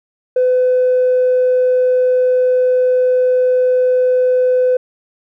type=tone with tanh clipping; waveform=triangle; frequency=505 Hz; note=B4; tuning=39 cents sharp; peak=-10 dBFS; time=0.36-4.77 s; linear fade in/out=5 ms; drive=5 dB; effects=none